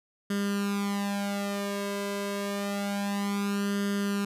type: tone with flanger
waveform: sawtooth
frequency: 201.1 Hz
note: G3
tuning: 44 cents sharp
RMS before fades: -30 dBFS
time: 0.3-4.25 s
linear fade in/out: 5 ms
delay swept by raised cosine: 0.62 to 1.92 ms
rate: 0.28 Hz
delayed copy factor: +0.8
effects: resampled to 32000 Hz